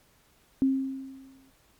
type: tone with exponential decay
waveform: sine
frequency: 267.2 Hz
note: C4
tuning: 36 cents sharp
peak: -18 dBFS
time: 0.62-1.5 s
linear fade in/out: 0 ms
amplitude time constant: 190 ms
effects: pink hiss -63 dBFS RMS until 1.79 s + MP3 96 kbps